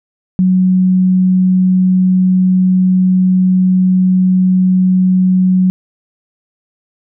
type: tone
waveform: sine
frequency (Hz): 185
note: F#3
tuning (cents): 0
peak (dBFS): -7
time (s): 0.39-5.7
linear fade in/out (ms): 0
effects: none